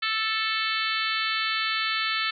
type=harmonic tone; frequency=440 Hz; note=A4; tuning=in tune; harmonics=3 / 4 / 5 / 6 / 7 / 8 / 9 / 10; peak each=-30 / -31 / -32 / -33 / -33 / -34 / -35 / -35 dBFS; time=0.02-2.31 s; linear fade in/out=10 ms; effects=none